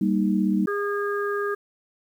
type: chord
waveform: sine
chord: Eb major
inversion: first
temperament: equal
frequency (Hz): 196 / 233.1 / 311.1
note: G3 / Bb3 / Eb4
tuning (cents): 0 / 0 / 0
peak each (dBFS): -21 / -26 / -25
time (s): 0.01-0.66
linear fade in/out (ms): 5
type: harmonic tone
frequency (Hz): 407.5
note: G#4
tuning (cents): -33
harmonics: 1 / 3 / 4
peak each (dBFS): -25 / -30 / -31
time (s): 0.67-1.55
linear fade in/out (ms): 10
effects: 9-bit